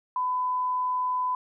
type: tone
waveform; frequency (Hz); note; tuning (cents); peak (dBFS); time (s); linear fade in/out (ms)
sine; 1004; B5; +28; -24; 0.16-1.35; 2
effects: none